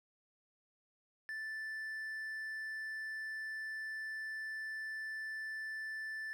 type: tone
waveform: triangle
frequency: 1760 Hz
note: A6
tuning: in tune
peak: -38 dBFS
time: 1.29-6.33 s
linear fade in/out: 0 ms
effects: none